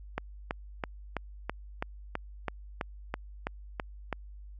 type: click train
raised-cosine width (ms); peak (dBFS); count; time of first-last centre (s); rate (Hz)
0.5; -16; 13; 0.18-4.127; 3.04
effects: added 50 Hz sine -44 dBFS peak until 4.59 s